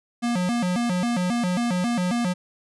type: tone with vibrato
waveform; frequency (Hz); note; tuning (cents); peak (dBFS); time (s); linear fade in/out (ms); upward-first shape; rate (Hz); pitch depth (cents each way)
square; 207.1; G#3; -5; -22; 0.22-2.34; 20; square; 3.7; 240
effects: resampled to 24000 Hz